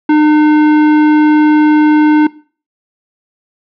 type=tone with hard clipping; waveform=sine; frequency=303.2 Hz; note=D#4; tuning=45 cents flat; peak=-7 dBFS; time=0.09-2.27 s; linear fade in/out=5 ms; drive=18 dB; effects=noise-tail reverb RT60 0.4 s tail -20 dB re dry + low-pass 2000 Hz 12 dB/octave